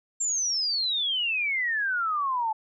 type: exponential sweep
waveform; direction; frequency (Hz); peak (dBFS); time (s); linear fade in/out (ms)
sine; down; 7459 to 856; -24; 0.2-2.53; 10
effects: none